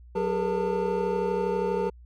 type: tone cluster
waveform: triangle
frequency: 185.2 / 404.6 / 437.2 / 476.7 / 895 Hz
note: F#3 / G#4 / A4 / A#4 / A5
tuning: +2 / -45 / -11 / +39 / +29 cents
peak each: -31 / -27 / -30 / -27 / -31 dBFS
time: 0.15-1.9 s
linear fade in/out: 10 ms
effects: added 60 Hz sine -46 dBFS peak until 2.05 s